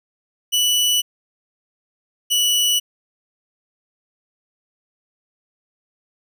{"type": "tone pair in turn", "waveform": "sawtooth", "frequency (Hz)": [2960, 2950], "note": ["F#7", "F#7"], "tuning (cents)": [0, -6], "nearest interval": "unison", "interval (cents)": 6, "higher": "first", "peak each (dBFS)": -12, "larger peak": "neither", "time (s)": [[0.52, 1.02], [2.3, 2.8]], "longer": "neither", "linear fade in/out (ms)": 20, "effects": []}